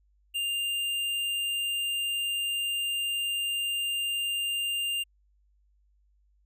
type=tone with hard clipping; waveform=sine; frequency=2799 Hz; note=F7; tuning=3 cents sharp; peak=-29 dBFS; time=0.34-5.04 s; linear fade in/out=20 ms; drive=11 dB; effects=added 50 Hz sine -63 dBFS peak until 6.45 s